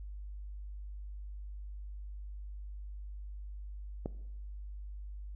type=click; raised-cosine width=2 ms; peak=-22 dBFS; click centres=4.059 s; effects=noise-tail reverb RT60 0.9 s tail -18 dB re dry + added 50 Hz sine -41 dBFS peak until 5.35 s